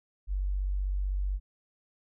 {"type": "tone", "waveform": "sine", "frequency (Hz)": 47.89, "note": "G1", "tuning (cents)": -40, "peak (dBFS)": -27, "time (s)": [0.27, 1.4], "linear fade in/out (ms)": 50, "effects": []}